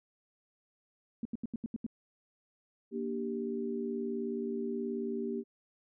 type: tone bursts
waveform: sine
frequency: 229.8 Hz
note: A#3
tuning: 25 cents flat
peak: -32 dBFS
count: 7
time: 1.23-1.865 s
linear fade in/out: 2 ms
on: 23 ms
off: 79 ms
type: chord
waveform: sine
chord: G minor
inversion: first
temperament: just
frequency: 235.2 / 294 / 392 Hz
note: Bb3 / D4 / G4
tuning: +16 / +2 / 0 cents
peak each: -36 / -42 / -36 dBFS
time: 2.91-5.44 s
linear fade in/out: 50 ms
effects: none